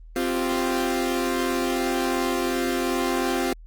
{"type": "chord", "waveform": "sawtooth", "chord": "C suspended fourth", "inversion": "none", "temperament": "equal", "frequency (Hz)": [261.6, 349.2, 392], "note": ["C4", "F4", "G4"], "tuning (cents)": [0, 0, 0], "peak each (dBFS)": [-22, -22, -26], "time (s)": [0.16, 3.53], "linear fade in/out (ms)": 2, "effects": ["added 40 Hz sine -41 dBFS peak until 3.66 s", "Opus 24 kbps"]}